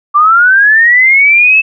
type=linear sweep; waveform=sine; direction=up; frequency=1156 to 2637 Hz; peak=-3 dBFS; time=0.14-1.62 s; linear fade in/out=20 ms; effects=none